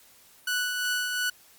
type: tone with tremolo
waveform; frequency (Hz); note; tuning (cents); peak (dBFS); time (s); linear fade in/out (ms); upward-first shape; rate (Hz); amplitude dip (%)
sawtooth; 1480; F#6; 0; -21; 0.47-1.3; 5; triangle; 2.8; 40
effects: white hiss -56 dBFS RMS until 1.58 s + Opus 48 kbps